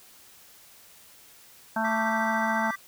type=harmonic tone; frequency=222 Hz; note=A3; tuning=16 cents sharp; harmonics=1 / 3 / 4 / 5 / 6 / 7; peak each=-30 / -32 / -28 / -37 / -38 / -31 dBFS; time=1.76-2.71 s; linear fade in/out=5 ms
type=chord; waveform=triangle; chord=G major; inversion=second; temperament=equal with one note detuned; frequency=1174.7 / 1568 / 1964.2 Hz; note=D6 / G6 / B6; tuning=0 / 0 / -10 cents; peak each=-33 / -36 / -32 dBFS; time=1.84-2.76 s; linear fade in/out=10 ms
effects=white hiss -53 dBFS RMS until 2.87 s